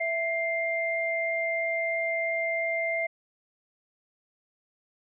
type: tone pair together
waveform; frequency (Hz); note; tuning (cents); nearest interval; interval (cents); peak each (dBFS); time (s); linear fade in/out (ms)
sine; 661.8 / 2101; E5 / C7; +7 / +7; octave + minor sixth; 2000; -29 / -28; 0-3.07; 10
effects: none